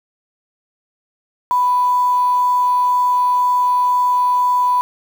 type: tone with quantisation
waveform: sine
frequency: 991 Hz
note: B5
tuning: 6 cents sharp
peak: -12 dBFS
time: 1.51-4.81 s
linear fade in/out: 0 ms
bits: 6
effects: none